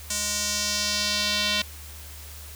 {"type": "tone with band-pass filter sweep", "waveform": "square", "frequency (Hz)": 207.7, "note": "G#3", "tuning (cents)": 0, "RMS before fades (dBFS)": -26, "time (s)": [0.1, 1.62], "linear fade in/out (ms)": 5, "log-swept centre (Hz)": [7400, 3600], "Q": 2, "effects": ["added 74 Hz sine -41 dBFS peak until 2.55 s", "white hiss -44 dBFS RMS until 2.55 s"]}